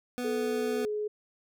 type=tone; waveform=25% pulse; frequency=246.9 Hz; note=B3; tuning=in tune; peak=-28 dBFS; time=0.18-0.85 s; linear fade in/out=0 ms
type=tone with pitch glide; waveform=sine; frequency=433.3 to 421.7 Hz; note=A4 to G#4; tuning=-27 to +26 cents; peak=-29 dBFS; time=0.24-1.08 s; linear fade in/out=10 ms; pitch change=-47 cents; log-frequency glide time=0.69-0.89 s
effects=none